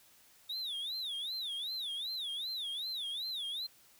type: tone with vibrato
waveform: triangle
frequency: 3651 Hz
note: A#7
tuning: 37 cents flat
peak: -35 dBFS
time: 0.49-3.67 s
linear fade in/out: 10 ms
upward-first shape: sine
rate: 2.6 Hz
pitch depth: 220 cents each way
effects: white hiss -63 dBFS RMS until 3.99 s